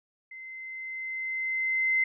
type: tone with level ramp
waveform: sine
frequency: 2066 Hz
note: C7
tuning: 22 cents flat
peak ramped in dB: -41 to -21 dBFS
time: 0.31-2.04 s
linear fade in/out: 5 ms
effects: none